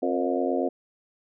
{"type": "harmonic tone with a mistuned harmonic", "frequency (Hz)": 88.5, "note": "F2", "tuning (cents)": 23, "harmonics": [3, 4, 5, 6, 7, 8], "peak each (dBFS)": [-28, -29, -30, -31, -31, -32], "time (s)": [0.02, 0.69], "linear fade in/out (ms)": 10, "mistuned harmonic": 5, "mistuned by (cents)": 70, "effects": []}